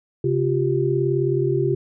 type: tone cluster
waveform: sine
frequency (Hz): 134.9 / 352.4 / 391.2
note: C#3 / F4 / G4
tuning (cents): -47 / +16 / -4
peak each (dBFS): -22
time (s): 0.24-1.75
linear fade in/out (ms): 5
effects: none